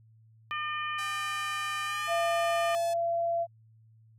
harmonic tone, 604 Hz, D5, 48 cents sharp, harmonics 2 / 3 / 4 / 5, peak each -33 / -37 / -39 / -41 dBFS, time 0.51-2.75 s, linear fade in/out 0 ms
5% pulse tone with pitch glide, 787 to 863.2 Hz, G5 to A5, +7 to -33 cents, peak -29 dBFS, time 0.98-2.94 s, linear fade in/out 10 ms, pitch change +160 cents, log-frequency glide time 1.85-2.1 s
sine tone, 679 Hz, F5, 49 cents flat, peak -26 dBFS, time 2.07-3.47 s, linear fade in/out 50 ms
effects added 111 Hz sine -56 dBFS peak until 4.18 s

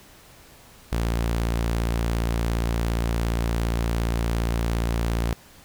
sawtooth tone, 57.3 Hz, A#1, 29 cents flat, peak -18 dBFS, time 0.92-5.33 s, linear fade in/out 0 ms, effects pink hiss -50 dBFS RMS until 5.64 s

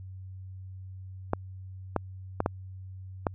clicks, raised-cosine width 1 ms, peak -11 dBFS, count 5, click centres 1.334 / 1.963 / 2.404 / 2.461 / 3.268 s, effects added 94 Hz sine -40 dBFS peak until 3.34 s

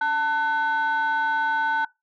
sine tone pair together, 891.9 / 1500 Hz, A5 / F#6, +23 / +23 cents, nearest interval major sixth, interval 900 cents, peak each -21 dBFS, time 0.01-1.85 s, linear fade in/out 5 ms, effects noise-tail reverb RT60 0.2 s tail -22 dB re dry + tanh soft clip ceiling -17 dBFS

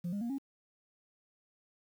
sine tone with pitch steps, 174.61 / 202.9 / 235.8 / 274 Hz, F3 / G#3 / A#3 / C#4, 0 / -40 / +20 / -20 cents, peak -31 dBFS, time 0.04-0.384 s, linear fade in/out 10 ms, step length 86 ms, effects tanh soft clip ceiling -32 dBFS + 10-bit

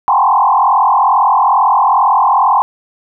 sine tone with frequency modulation, 923 Hz, A#5, 17 cents flat, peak -7 dBFS, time 0.08-2.62 s, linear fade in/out 0 ms, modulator 42.3 Hz, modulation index 3.8, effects none

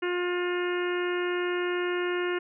harmonic tone, 355.5 Hz, F4, 31 cents sharp, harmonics 1 / 2 / 3 / 4 / 5 / 6 / 7 / 8, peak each -27 / -42 / -38 / -36 / -37 / -41 / -43 / -41 dBFS, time 0.02-2.39 s, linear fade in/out 10 ms, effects none

